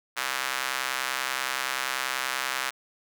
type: tone with high-pass filter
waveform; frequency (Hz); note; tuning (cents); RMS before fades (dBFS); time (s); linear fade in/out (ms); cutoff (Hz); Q
square; 65.2; C2; -5; -30; 0.16-2.71; 20; 1400; 1.2
effects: none